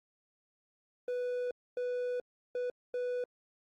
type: tone bursts at uneven times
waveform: triangle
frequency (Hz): 493.9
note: B4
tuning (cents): 0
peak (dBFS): -30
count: 4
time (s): 1.08-1.51 / 1.77-2.2 / 2.55-2.7 / 2.94-3.24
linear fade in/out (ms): 2
effects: Opus 32 kbps